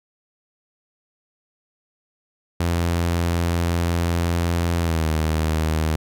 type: tone with pitch glide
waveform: sawtooth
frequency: 85.4 to 78.77 Hz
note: F2 to D#2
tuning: -38 to +22 cents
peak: -15 dBFS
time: 2.6-5.96 s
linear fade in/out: 5 ms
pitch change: -140 cents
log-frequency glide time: 4.79-5.07 s
effects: none